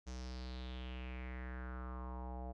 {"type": "tone with low-pass filter sweep", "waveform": "square", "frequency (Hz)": 63, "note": "B1", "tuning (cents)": 35, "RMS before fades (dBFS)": -45, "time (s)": [0.06, 2.53], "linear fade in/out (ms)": 20, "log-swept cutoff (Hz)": [6300, 700], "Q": 4.4, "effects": []}